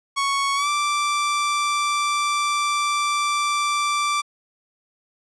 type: tone with pitch glide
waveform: sawtooth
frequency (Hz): 1108.7 to 1171.9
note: C#6 to D6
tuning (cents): 0 to -4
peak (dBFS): -16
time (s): 0.16-4.22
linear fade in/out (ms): 20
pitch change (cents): +96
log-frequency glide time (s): 0.55-0.68
effects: resampled to 22050 Hz